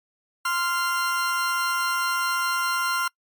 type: tone pair together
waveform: 40% pulse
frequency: 1041.3 / 1390 Hz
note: C6 / F6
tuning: -9 / -9 cents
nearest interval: perfect fourth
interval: 500 cents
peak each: -26 / -23 dBFS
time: 0.45-3.08 s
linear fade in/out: 5 ms
effects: noise-tail reverb RT60 0.1 s tail -26 dB re dry + MP3 96 kbps